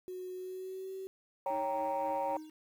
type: tone with pitch glide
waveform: sine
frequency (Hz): 367.4 to 381.7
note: F#4 to G4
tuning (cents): -12 to -46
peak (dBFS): -39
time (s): 0.08-1.07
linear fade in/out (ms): 0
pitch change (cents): +66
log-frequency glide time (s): 0.35-0.92
type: chord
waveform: sine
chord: G diminished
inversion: second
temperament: equal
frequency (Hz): 554.4 / 784 / 932.3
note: Db5 / G5 / Bb5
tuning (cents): 0 / 0 / 0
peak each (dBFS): -34 / -35 / -34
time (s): 1.46-2.37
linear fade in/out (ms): 2
type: tone with tremolo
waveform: triangle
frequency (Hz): 311.1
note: D#4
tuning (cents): 0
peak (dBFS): -39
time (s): 1.5-2.5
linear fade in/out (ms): 5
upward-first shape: sine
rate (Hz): 3.8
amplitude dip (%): 60
effects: tanh soft clip ceiling -26 dBFS + 10-bit